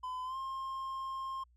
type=tone with pitch glide; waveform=triangle; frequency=1013 to 1064 Hz; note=B5 to C6; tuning=+44 to +29 cents; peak=-35 dBFS; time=0.03-1.44 s; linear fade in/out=10 ms; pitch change=+85 cents; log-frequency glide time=0.24-0.37 s; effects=added 60 Hz sine -63 dBFS peak until 1.56 s